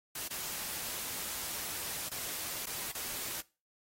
white noise with dropouts, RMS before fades -39 dBFS, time 0.15-3.41 s, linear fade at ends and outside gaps 5 ms, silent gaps 0.28-0.306 / 2.09-2.114 / 2.659-2.667 / 2.919-2.949 s, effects noise-tail reverb RT60 0.3 s tail -20 dB re dry + AAC 48 kbps

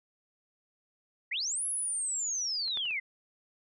sine linear two-way sweep, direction up then down, 1793 to 10930 to 1983 Hz, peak -30 dBFS, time 1.31-3 s, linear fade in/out 10 ms, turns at 1.66 s
clicks, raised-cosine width 0.3 ms, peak -35 / -26 / -36 / -36 dBFS, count 4, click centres 2.681 / 2.773 / 2.855 / 2.909 s
effects none

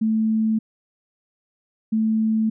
sine tone pair in turn, 220 / 220 Hz, A3 / A3, 0 / 0 cents, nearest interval unison, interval 0 cents, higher neither, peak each -17 dBFS, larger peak neither, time 0.01-0.59 / 1.92-2.5 s, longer neither, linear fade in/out 10 ms, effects none

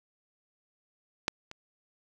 clicks, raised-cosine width 0.2 ms, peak -9 / -25 dBFS, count 2, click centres 1.281 / 1.514 s, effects none

